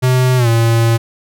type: tone with pitch glide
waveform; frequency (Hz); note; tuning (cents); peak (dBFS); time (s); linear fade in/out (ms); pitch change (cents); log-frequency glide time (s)
square; 127.7 to 115.09; C3 to A#2; -42 to -22; -10; 0.02-0.98; 20; -180; 0.37-0.48
effects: none